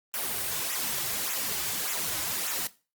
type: noise with flanger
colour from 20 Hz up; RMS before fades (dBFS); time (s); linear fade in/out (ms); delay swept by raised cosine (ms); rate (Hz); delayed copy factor
white; -31; 0.14-2.67; 0; 0.21 to 4.41; 1.7; -0.8
effects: noise-tail reverb RT60 0.3 s tail -17 dB re dry + Opus 32 kbps